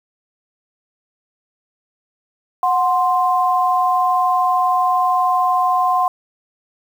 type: tone pair together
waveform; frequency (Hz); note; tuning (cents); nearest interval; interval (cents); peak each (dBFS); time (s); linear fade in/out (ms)
sine; 733.6 / 1046.5; F#5 / C6; -15 / 0; tritone; 615; -16; 2.63-6.08; 2
effects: 7-bit